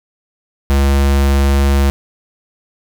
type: tone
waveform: square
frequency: 69.3 Hz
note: C#2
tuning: in tune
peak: -10 dBFS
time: 0.7-1.9 s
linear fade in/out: 0 ms
effects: none